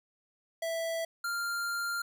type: tone pair in turn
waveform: square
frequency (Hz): 659.3 / 1394.1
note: E5 / F6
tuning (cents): 0 / -3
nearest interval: octave + minor second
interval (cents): 1297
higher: second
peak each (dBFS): -32 / -32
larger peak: neither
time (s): 0.62-1.05 / 1.24-2.02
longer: second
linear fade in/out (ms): 5
effects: none